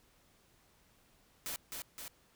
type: noise with echo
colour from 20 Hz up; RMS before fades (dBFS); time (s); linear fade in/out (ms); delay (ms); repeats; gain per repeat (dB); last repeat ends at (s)
white; -40; 1.46-1.56; 0; 260; 2; -3; 2.08
effects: pink hiss -68 dBFS RMS until 2.35 s